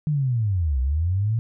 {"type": "linear two-way sweep", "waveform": "sine", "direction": "down then up", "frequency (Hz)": [155.56, 61.74, 116.9], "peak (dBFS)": -19, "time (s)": [0.07, 1.39], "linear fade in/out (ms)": 0, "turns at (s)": 0.8, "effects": []}